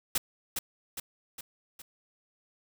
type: noise with echo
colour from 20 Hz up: white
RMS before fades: -27 dBFS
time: 0.15-0.18 s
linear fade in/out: 5 ms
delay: 410 ms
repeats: 4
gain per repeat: -5 dB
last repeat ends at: 1.82 s
effects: none